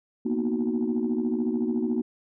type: chord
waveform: sine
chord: B major seventh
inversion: third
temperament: equal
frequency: 233.1 / 246.9 / 311.1 / 370 Hz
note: A#3 / B3 / D#4 / F#4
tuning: 0 / 0 / 0 / 0 cents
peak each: -26 / -28 / -30 / -30 dBFS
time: 0.25-2.02 s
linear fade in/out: 10 ms
effects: tanh soft clip ceiling -17 dBFS